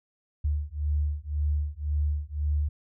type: beating tone pair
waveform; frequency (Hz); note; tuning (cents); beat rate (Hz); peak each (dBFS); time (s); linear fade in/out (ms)
sine; 73.2 / 75.1; D2 / D2; -5 / +39; 1.9; -28; 0.44-2.69; 10
effects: none